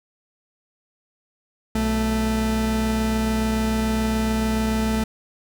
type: tone pair together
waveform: 40% pulse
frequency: 61.74 / 220 Hz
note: B1 / A3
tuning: 0 / 0 cents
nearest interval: octave + minor seventh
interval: 2200 cents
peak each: -25 / -20 dBFS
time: 1.75-5.04 s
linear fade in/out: 5 ms
effects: none